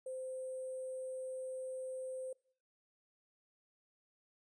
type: tone with sample-and-hold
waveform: sine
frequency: 517 Hz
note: C5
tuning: 21 cents flat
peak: -40 dBFS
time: 0.06-2.33 s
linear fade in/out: 5 ms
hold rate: 8820 Hz
effects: noise-tail reverb RT60 0.6 s tail -25 dB re dry + resampled to 22050 Hz